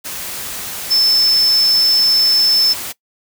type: tone in noise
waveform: sine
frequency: 5274 Hz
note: E8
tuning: in tune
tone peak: -10 dBFS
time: 0.9-2.74 s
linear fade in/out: 20 ms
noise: white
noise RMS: -26 dBFS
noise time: 0.04-2.93 s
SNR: +13 dB
effects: noise-tail reverb RT60 0.1 s tail -21 dB re dry